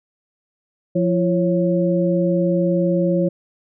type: tone cluster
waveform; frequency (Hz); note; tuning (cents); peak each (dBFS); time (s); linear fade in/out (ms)
sine; 175.4 / 339.6 / 548; F3 / F4 / C#5; +8 / -48 / -20; -18 / -21 / -20; 0.95-3.29; 10
effects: none